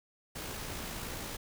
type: noise with amplitude modulation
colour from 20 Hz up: pink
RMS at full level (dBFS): -39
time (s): 0.35-1.37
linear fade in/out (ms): 10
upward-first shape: sine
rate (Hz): 57.4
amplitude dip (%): 30
effects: none